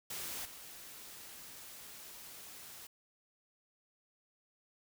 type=noise with level steps; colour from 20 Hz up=white; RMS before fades=-42 / -51 dBFS; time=0.1-2.87 s; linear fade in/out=5 ms; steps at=0.45 s; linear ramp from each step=5 ms; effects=none